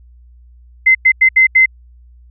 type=tone bursts at uneven times; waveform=sine; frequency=2064 Hz; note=C7; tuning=24 cents flat; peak=-5 dBFS; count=5; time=0.86-0.95 / 1.05-1.12 / 1.21-1.29 / 1.36-1.47 / 1.55-1.66 s; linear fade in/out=10 ms; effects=added 60 Hz sine -40 dBFS peak until 2.3 s